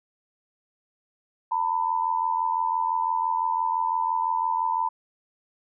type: tone pair together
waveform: sine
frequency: 905 / 990.9 Hz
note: A5 / B5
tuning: +48 / +5 cents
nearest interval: major second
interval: 157 cents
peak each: -25 dBFS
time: 1.51-4.89 s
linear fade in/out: 10 ms
effects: none